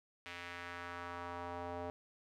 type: tone with band-pass filter sweep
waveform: square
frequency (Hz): 87.31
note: F2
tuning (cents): 0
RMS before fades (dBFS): -45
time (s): 0.26-1.9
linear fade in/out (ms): 0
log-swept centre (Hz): 2400 to 650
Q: 1.6
effects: none